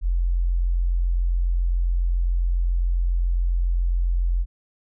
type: tone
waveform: sine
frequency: 43.65 Hz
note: F1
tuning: in tune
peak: -18 dBFS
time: 0.01-4.46 s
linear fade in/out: 50 ms
effects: none